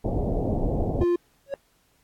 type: low-pass noise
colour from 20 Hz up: pink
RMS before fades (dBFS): -25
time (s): 0.04-1.04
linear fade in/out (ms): 5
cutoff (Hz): 740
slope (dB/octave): 48
type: tone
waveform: triangle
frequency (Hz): 349.2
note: F4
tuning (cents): 0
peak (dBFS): -17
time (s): 1.01-1.16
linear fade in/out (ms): 5
type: tone with exponential growth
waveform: triangle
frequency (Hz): 554.4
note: C#5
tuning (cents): 0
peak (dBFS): -20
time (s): 1.46-1.54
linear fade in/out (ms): 1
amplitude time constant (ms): 17
effects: pink hiss -65 dBFS RMS until 2.03 s + AAC 64 kbps